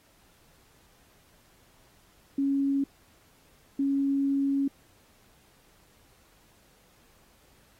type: tone bursts at uneven times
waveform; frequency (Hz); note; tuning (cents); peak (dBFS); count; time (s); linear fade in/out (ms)
sine; 276.6; C#4; -4; -23; 2; 2.38-2.84 / 3.79-4.68; 5
effects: pink hiss -62 dBFS RMS until 7.79 s + AAC 48 kbps